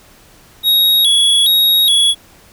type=tone with vibrato; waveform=square; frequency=3567 Hz; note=A7; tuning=23 cents sharp; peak=-9 dBFS; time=0.63-2.15 s; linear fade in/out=50 ms; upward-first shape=square; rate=1.2 Hz; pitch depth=100 cents each way; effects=pink hiss -45 dBFS RMS until 2.52 s